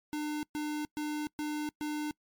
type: tone bursts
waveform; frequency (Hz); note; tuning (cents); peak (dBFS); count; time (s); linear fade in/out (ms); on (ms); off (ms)
square; 300; D4; +37; -33; 5; 0.13-2.11; 0; 300; 120
effects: noise-tail reverb RT60 0.1 s tail -25 dB re dry + MP3 96 kbps